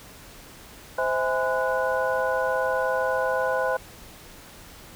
sine tone cluster, 519 / 647 / 827 / 1017 / 1470 Hz, C5 / E5 / G#5 / C6 / F#6, -14 / -32 / -8 / -50 / -12 cents, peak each -25 / -29 / -31 / -30 / -29 dBFS, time 0.98-3.77 s, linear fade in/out 5 ms, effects pink hiss -46 dBFS RMS until 4.95 s

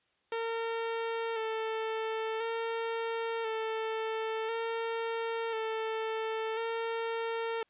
sawtooth tone with vibrato, 450 Hz, A4, 39 cents sharp, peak -28 dBFS, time 0.32-7.63 s, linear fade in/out 2 ms, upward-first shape square, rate 0.48 Hz, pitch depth 26 cents each way, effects white hiss -73 dBFS RMS until 7.69 s + resampled to 8000 Hz

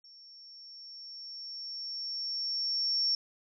sine tone with level ramp, 5470 Hz, F8, 37 cents flat, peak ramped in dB -52 to -25 dBFS, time 0.04-3.15 s, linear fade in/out 2 ms, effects none

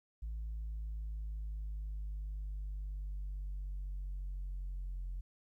sine linear sweep, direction down, 54.9 to 44.67 Hz, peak -36 dBFS, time 0.22-5.21 s, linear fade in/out 10 ms, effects tanh soft clip ceiling -36 dBFS + 13-bit

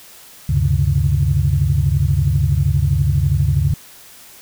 sine tone cluster, 73.3 / 96.3 / 132.7 / 145 Hz, D2 / G2 / C3 / D3, -3 / -30 / +25 / -22 cents, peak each -18 dBFS, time 0.49-3.74 s, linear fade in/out 5 ms, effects tanh soft clip ceiling -3 dBFS + white hiss -42 dBFS RMS until 4.41 s

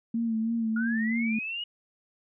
sine tone with vibrato, 226.4 Hz, A3, 50 cents sharp, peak -25 dBFS, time 0.14-1.39 s, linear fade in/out 5 ms, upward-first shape sine, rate 3.1 Hz, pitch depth 44 cents each way
sine linear sweep, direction up, 1413 to 2918 Hz, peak -31 dBFS, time 0.76-1.64 s, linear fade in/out 5 ms
effects none

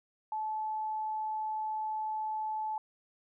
sine tone, 866 Hz, A5, 28 cents flat, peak -32 dBFS, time 0.32-2.78 s, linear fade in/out 2 ms, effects none

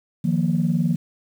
sine chord, Eb suspended second, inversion none, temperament just, 155.56 / 175.01 / 233.3 Hz, Eb3 / F3 / Bb3, 0 / +4 / +2 cents, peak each -22 / -20 / -23 dBFS, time 0.24-0.96 s, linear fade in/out 10 ms, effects tanh soft clip ceiling -10 dBFS + 8-bit

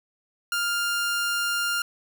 sawtooth tone, 1400 Hz, F6, 4 cents sharp, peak -20 dBFS, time 0.52-1.82 s, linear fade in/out 2 ms, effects none

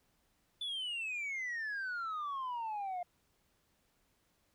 sine exponential sweep, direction down, 3507 to 698.5 Hz, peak -34 dBFS, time 0.61-3.03 s, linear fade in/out 5 ms, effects tanh soft clip ceiling -35 dBFS + pink hiss -75 dBFS RMS until 4.54 s

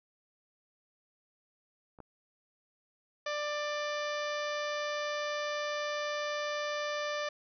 clicks, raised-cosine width 1 ms, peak -40 / -32 dBFS, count 2, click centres 1.988 / 2.003 s
harmonic tone, 592 Hz, D5, 14 cents sharp, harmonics 1 / 2 / 3 / 4 / 5 / 6 / 7 / 8 / 9 / 10, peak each -35 / -39 / -40 / -44 / -48 / -46 / -53 / -48 / -54 / -51 dBFS, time 3.26-7.29 s, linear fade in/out 5 ms
effects none

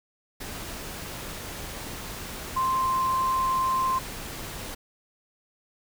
sine tone in noise, 1046.5 Hz, C6, in tune, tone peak -22 dBFS, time 2.56-3.99 s, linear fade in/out 10 ms, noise pink, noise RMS -37 dBFS, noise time 0.4-4.75 s, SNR +12 dB, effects none

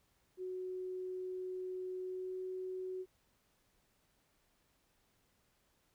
sine tone with pitch glide, 369.4 to 371.8 Hz, F#4 to F#4, -3 to +8 cents, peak -39 dBFS, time 0.37-3.06 s, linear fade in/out 50 ms, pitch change +11 cents, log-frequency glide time 2-2.4 s, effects pink hiss -75 dBFS RMS until 5.94 s

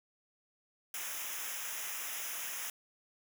white noise with comb filter, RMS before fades -40 dBFS, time 0.94-2.7 s, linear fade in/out 2 ms, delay 0.23 ms, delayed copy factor -0.9, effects none

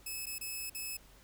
5% pulse tone with dropouts, 2591 Hz, E7, 30 cents flat, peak -29 dBFS, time 0.06-0.97 s, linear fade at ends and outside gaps 5 ms, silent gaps 0.258-0.266 / 0.384-0.41 / 0.698-0.747 s, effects added 46 Hz sine -60 dBFS peak until 1.23 s + pink hiss -61 dBFS RMS until 1.23 s

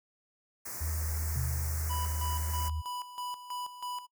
white band-stop noise, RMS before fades -40 dBFS, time 0.65-2.69 s, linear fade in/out 10 ms, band 2100 to 5200 Hz, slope 48 dB/octave
sine tone, 78.1 Hz, D#2, 7 cents sharp, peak -31 dBFS, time 0.8-2.82 s, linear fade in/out 20 ms
sine tone with exponential decay, 127.6 Hz, C3, 43 cents flat, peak -30 dBFS, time 1.36-2.28 s, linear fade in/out 0 ms, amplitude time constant 200 ms
square tone with tremolo, 987.8 Hz, B5, in tune, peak -36 dBFS, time 1.89-4.07 s, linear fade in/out 20 ms, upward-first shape square, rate 3.1 Hz, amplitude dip 70%
effects noise-tail reverb RT60 0.1 s tail -23 dB re dry

